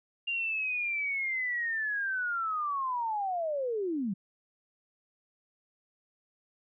sine linear sweep, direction down, 2800 to 179.1 Hz, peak -29 dBFS, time 0.27-4.14 s, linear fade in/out 10 ms, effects none

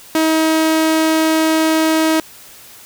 sawtooth tone, 318.2 Hz, D#4, 39 cents sharp, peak -8 dBFS, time 0.15-2.2 s, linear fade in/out 2 ms, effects white hiss -40 dBFS RMS until 2.85 s

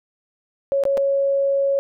sine tone with dropouts, 553 Hz, C#5, 4 cents flat, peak -16 dBFS, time 0.72-1.79 s, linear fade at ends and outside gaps 0 ms, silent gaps 0.837-0.853 / 0.972-0.977 s, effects none

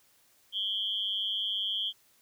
sine tone with amplitude modulation, 3212 Hz, G7, 41 cents sharp, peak -25 dBFS, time 0.52-1.93 s, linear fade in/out 50 ms, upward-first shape sine, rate 202 Hz, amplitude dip 90%, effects white hiss -65 dBFS RMS until 2.21 s

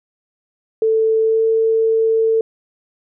sine tone with pitch glide, 443.1 to 447.2 Hz, A4 to A4, +12 to +28 cents, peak -12 dBFS, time 0.82-2.41 s, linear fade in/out 2 ms, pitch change +16 cents, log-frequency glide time 1.23-1.43 s, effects none

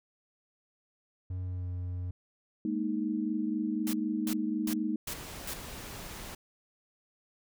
triangle tone with pitch glide, 91.6 to 89.97 Hz, F#2 to F#2, -17 to -48 cents, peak -31 dBFS, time 1.3-2.11 s, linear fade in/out 5 ms, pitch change -31 cents, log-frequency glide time 1.42-1.68 s
sine chord, Ab suspended second, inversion none, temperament equal with one note detuned, 209.1 / 233.1 / 311.1 Hz, Ab3 / Bb3 / Eb4, +12 / 0 / 0 cents, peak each -34 / -34 / -32 dBFS, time 2.65-4.96 s, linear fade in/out 2 ms
white noise bursts, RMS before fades -38 dBFS, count 5, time 3.87-5.535 s, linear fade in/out 0 ms, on 61 ms, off 340 ms
pink noise, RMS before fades -43 dBFS, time 5.07-6.35 s, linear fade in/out 5 ms
effects none

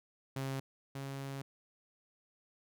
sawtooth tone pair in turn, 134.9 / 137.02 Hz, C#3 / C#3, -47 / -20 cents, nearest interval unison, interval 27 cents, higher second, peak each -32 / -36 dBFS, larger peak first, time 0.36-0.6 / 0.95-1.42 s, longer second, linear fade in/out 5 ms, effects none

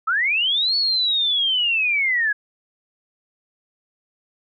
sine linear two-way sweep, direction up then down, 1252 to 4446 to 1641 Hz, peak -17 dBFS, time 0.07-2.33 s, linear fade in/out 10 ms, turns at 0.76 s, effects none

